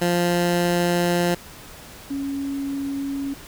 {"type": "tone pair in turn", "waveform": ["15% pulse", "sine"], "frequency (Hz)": [174.61, 277.2], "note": ["F3", "C#4"], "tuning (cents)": [0, 0], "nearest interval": "minor sixth", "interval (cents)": 800, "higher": "second", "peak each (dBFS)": [-12, -24], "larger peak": "first", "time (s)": [[0.01, 1.35], [2.1, 3.34]], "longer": "first", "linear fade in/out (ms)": 10, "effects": ["pink hiss -42 dBFS RMS until 3.47 s"]}